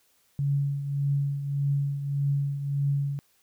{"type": "tone with tremolo", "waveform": "sine", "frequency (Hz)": 141, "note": "C#3", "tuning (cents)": 30, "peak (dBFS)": -21, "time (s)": [0.39, 3.19], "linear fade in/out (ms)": 0, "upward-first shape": "triangle", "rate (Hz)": 1.7, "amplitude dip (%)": 65, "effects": ["white hiss -66 dBFS RMS until 3.42 s"]}